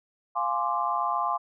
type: chord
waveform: sine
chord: D half-diminished seventh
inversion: first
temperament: equal with one note detuned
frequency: 698.5 / 833 / 1046.5 / 1174.7 Hz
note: F5 / Ab5 / C6 / D6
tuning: 0 / +5 / 0 / 0 cents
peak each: -31 / -31 / -28 / -30 dBFS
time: 0.35-1.38 s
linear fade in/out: 20 ms
effects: none